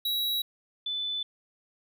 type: tone pair in turn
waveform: square / sine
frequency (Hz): 3878 / 3502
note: B7 / A7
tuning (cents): -32 / -9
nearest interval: major second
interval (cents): 177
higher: first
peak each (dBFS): -27 / -29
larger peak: first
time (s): 0.05-0.42 / 0.86-1.23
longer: neither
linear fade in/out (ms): 5
effects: none